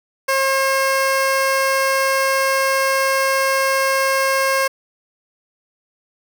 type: tone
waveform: 15% pulse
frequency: 537 Hz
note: C5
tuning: 45 cents sharp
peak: -9 dBFS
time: 0.28-4.68 s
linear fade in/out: 10 ms
effects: none